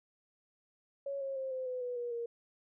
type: tone with pitch steps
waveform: sine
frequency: 556 / 542.7 / 529.7 / 517 / 504.6 / 492.5 / 480.7 / 469.2 Hz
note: C#5 / C#5 / C5 / C5 / B4 / B4 / B4 / A#4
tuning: +5 / -37 / +21 / -21 / +37 / -5 / -47 / +11 cents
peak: -35 dBFS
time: 1.06-2.26 s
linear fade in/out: 5 ms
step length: 150 ms
effects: none